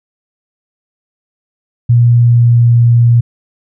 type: tone with pitch glide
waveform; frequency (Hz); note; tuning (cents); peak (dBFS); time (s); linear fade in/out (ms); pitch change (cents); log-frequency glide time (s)
sine; 119.4 to 118.51; A#2 to A#2; +42 to +29; -4; 1.89-3.21; 10; -13; 2.19-2.7
effects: none